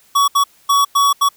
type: tone bursts at uneven times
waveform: square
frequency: 1127 Hz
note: C#6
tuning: 28 cents sharp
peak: -11 dBFS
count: 5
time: 0.15-0.28 / 0.35-0.44 / 0.69-0.85 / 0.95-1.13 / 1.21-1.29 s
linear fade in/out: 10 ms
effects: white hiss -52 dBFS RMS until 1.36 s